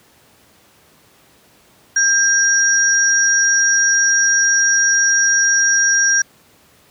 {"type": "tone pair together", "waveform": "sine", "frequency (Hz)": [1600, 5702], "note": ["G6", "F8"], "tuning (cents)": [35, 35], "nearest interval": "octave + minor seventh", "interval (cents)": 2200, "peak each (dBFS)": -14, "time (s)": [1.96, 6.22], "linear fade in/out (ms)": 5, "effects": ["pink hiss -51 dBFS RMS until 6.9 s", "high-pass 100 Hz 12 dB/octave"]}